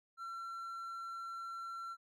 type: tone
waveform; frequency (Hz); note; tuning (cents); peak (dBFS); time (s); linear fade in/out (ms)
triangle; 1356; E6; +49; -40; 0.17-1.97; 50
effects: none